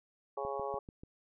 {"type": "harmonic tone", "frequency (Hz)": 138.59, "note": "C#3", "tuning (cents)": 0, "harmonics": [3, 4, 5, 6, 7, 8], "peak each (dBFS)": [-40, -40, -45, -41, -48, -43], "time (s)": [0.37, 0.79], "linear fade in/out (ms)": 5}
{"type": "click train", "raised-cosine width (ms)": 3, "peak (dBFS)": -35, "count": 5, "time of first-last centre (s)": [0.45, 1.035], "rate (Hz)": 6.84}
{"effects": []}